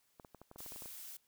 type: clicks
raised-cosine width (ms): 1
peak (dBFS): -38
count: 12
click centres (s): 0.198 / 0.248 / 0.347 / 0.416 / 0.514 / 0.56 / 0.605 / 0.662 / 0.721 / 0.761 / 0.822 / 0.858
type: noise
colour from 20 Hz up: blue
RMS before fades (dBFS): -49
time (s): 0.58-1.17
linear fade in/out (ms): 5
effects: white hiss -75 dBFS RMS until 1.27 s